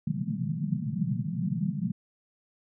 white band-pass noise, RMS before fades -30 dBFS, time 0.07-1.92 s, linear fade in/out 5 ms, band 120 to 220 Hz, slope 96 dB/octave, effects none

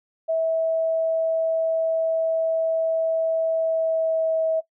sine tone with pitch glide, 650 to 644 Hz, E5 to E5, -24 to -41 cents, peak -19 dBFS, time 0.28-4.61 s, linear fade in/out 20 ms, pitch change -17 cents, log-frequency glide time 3.54-4.47 s, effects noise-tail reverb RT60 0.1 s tail -17 dB re dry

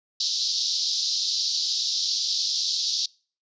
white band-pass noise, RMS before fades -26 dBFS, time 0.2-3.06 s, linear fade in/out 5 ms, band 3800 to 5500 Hz, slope 48 dB/octave, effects noise-tail reverb RT60 0.4 s tail -25 dB re dry + resampled to 16000 Hz

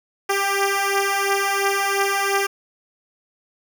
10% pulse beating tone pair, 394 / 396.9 Hz, G4 / G4, +9 / +22 cents, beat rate 2.9 Hz, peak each -15 / -12 dBFS, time 0.29-2.47 s, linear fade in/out 10 ms, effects 8-bit

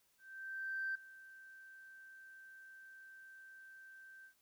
sine tone with ADSR envelope, 1560 Hz, G6, 9 cents flat, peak -35 dBFS, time 0.18-4.34 s, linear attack 770 ms, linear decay 6 ms, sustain -19 dB, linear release 93 ms, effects tanh soft clip ceiling -31 dBFS + white hiss -75 dBFS RMS until 4.41 s

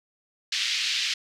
white band-pass noise, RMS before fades -27 dBFS, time 0.52-1.14 s, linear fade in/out 5 ms, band 2100 to 4800 Hz, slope 24 dB/octave, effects none

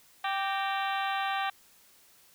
harmonic tone with a mistuned harmonic, 391 Hz, G4, 4 cents flat, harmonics 2 / 3 / 4 / 5 / 6 / 7 / 8 / 9 / 10, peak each -31 / -35 / -37 / -39 / -41 / -42 / -43 / -44 / -45 dBFS, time 0.24-1.5 s, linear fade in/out 5 ms, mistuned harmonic 5, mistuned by -92 cents, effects white hiss -60 dBFS RMS until 2.34 s

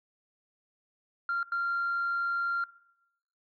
sine tone bursts at uneven times, 1386 Hz, F6, 14 cents flat, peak -26 dBFS, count 2, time 1.29-1.43 / 1.52-2.64 s, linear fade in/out 2 ms, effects noise-tail reverb RT60 0.8 s tail -19 dB re dry + tanh soft clip ceiling -24 dBFS

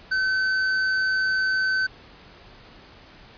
sine tone with hard clipping, 1528 Hz, G6, 45 cents flat, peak -22 dBFS, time 0.11-1.87 s, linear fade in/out 10 ms, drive 9 dB, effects pink hiss -48 dBFS RMS until 3.37 s + resampled to 11025 Hz

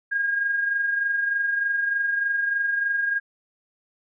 sine tone with amplitude modulation, 1626 Hz, G#6, 37 cents flat, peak -19 dBFS, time 0.11-3.2 s, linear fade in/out 20 ms, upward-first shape sine, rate 23.3 Hz, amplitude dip 45%, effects none

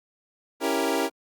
25% pulse chord, C# diminished seventh, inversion none, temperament equal, 277.2 / 329.6 / 392 / 466.2 Hz, C#4 / E4 / G4 / Bb4, 0 / 0 / 0 / 0 cents, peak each -25 dBFS, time 0.6-1.1 s, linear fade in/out 50 ms, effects Opus 48 kbps

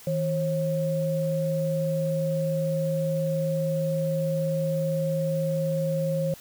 sine tone pair together, 160.54 / 540 Hz, E3 / C#5, -45 / -45 cents, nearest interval octave + major sixth, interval 2100 cents, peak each -26 dBFS, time 0.07-6.34 s, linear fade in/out 2 ms, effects white hiss -48 dBFS RMS until 6.4 s

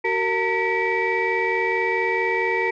sine tone cluster, 377.7 / 462.2 / 910 / 1939 / 2301 Hz, F#4 / A#4 / A#5 / B6 / D7, +36 / -15 / -42 / -32 / -36 cents, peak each -25 dBFS, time 0.04-2.71 s, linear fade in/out 10 ms, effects tanh soft clip ceiling -12 dBFS

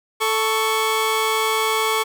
20% pulse tone pair together, 440 / 1111.1 Hz, A4 / C#6, 0 / +4 cents, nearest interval octave + major third, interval 1604 cents, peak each -16 dBFS, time 0.2-2.04 s, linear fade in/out 20 ms, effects none

